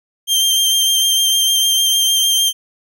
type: tone with vibrato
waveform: sawtooth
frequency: 3168 Hz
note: G7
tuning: 18 cents sharp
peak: -9 dBFS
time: 0.27-2.53 s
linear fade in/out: 50 ms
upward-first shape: triangle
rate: 6.6 Hz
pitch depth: 19 cents each way
effects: none